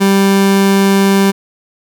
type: tone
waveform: 30% pulse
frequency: 196.1 Hz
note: G3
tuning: 1 cent sharp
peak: -5 dBFS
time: 0-1.32 s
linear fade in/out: 20 ms
effects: none